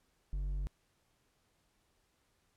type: tone with hard clipping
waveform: sine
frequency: 47.5 Hz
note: F#1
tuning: 46 cents sharp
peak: -35 dBFS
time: 0.33-0.67 s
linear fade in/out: 0 ms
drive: 5 dB
effects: pink hiss -75 dBFS RMS until 2.56 s + low-pass 12000 Hz 12 dB/octave